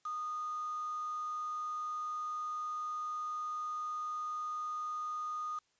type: tone with quantisation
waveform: sine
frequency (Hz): 1232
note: D#6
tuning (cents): -17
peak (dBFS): -36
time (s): 0.05-5.59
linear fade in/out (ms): 5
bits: 8
effects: white hiss -75 dBFS RMS until 5.79 s + resampled to 16000 Hz